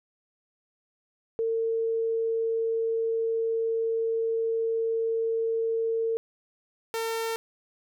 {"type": "tone pair in turn", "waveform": ["sine", "sawtooth"], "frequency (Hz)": [453.2, 453.2], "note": ["A#4", "A#4"], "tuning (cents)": [-49, -49], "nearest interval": "unison", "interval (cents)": 0, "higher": "neither", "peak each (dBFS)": -24, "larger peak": "neither", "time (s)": [[1.39, 6.17], [6.94, 7.36]], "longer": "first", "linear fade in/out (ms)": 0, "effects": []}